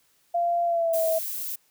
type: tone with pitch glide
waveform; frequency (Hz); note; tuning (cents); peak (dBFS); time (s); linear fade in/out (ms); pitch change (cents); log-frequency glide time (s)
sine; 690 to 647.5; F5 to E5; -21 to -31; -21; 0.34-1.19; 10; -110; 0.65-1.03
type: noise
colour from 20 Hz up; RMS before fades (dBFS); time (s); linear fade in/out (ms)
violet; -32; 0.93-1.56; 10
effects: white hiss -65 dBFS RMS until 1.7 s